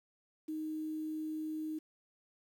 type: tone with quantisation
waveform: sine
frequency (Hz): 311.1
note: D#4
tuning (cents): 0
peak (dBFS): -36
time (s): 0.48-1.79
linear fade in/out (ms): 10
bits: 10
effects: none